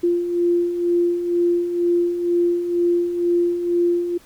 sine beating tone pair, 345.8 / 347.9 Hz, F4 / F4, -17 / -7 cents, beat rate 2.1 Hz, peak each -25 / -17 dBFS, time 0.03-4.18 s, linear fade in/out 10 ms, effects pink hiss -51 dBFS RMS until 4.25 s

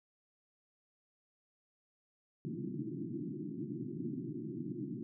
white band-pass noise, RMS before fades -41 dBFS, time 2.45-5.03 s, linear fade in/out 0 ms, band 120 to 360 Hz, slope 96 dB/octave, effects none

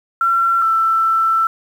sine tone pair in turn, 1358 / 1332.4 Hz, F6 / E6, -49 / +18 cents, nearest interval unison, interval 33 cents, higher first, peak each -12 dBFS, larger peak neither, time 0.21-0.62 / 0.62-1.47 s, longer second, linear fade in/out 2 ms, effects 7-bit

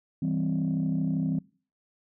sine chord, C major, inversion first, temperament just, 163.52 / 196.22 / 261.6 Hz, E3 / G3 / C4, -14 / +2 / 0 cents, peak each -27 / -30 / -28 dBFS, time 0.22-1.39 s, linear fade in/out 5 ms, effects noise-tail reverb RT60 0.4 s tail -22 dB re dry + tanh soft clip ceiling -19 dBFS

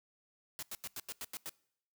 white noise bursts, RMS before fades -42 dBFS, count 8, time 0.59-1.494 s, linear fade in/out 0 ms, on 36 ms, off 88 ms, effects noise-tail reverb RT60 0.7 s tail -24 dB re dry

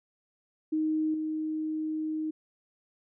sine tone with level steps, 312 Hz, D#4, 5 cents sharp, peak -25 / -29 dBFS, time 0.72-2.31 s, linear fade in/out 10 ms, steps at 1.14 s, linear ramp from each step 2 ms, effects none

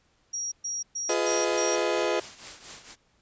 sine tone bursts, 5680 Hz, F8, 28 cents sharp, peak -29 dBFS, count 5, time 0.33-1.76 s, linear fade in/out 10 ms, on 190 ms, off 120 ms
35% pulse chord, F half-diminished seventh, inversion none, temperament just, 349.2 / 419.1 / 502.9 / 628.6 Hz, F4 / Ab4 / Cb5 / Eb5, 0 / +16 / +31 / +18 cents, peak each -28 dBFS, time 1.09-2.2 s, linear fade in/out 5 ms
white noise with tremolo, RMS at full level -39 dBFS, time 1.26-2.96 s, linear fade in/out 50 ms, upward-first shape triangle, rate 4.3 Hz, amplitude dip 75%
effects pink hiss -67 dBFS RMS until 3.21 s + resampled to 16000 Hz

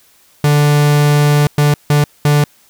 45% pulse tone bursts at uneven times, 146.83 Hz, D3, in tune, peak -8 dBFS, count 4, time 0.44-1.47 / 1.58-1.74 / 1.9-2.04 / 2.25-2.44 s, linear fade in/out 2 ms, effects white hiss -50 dBFS RMS until 2.69 s

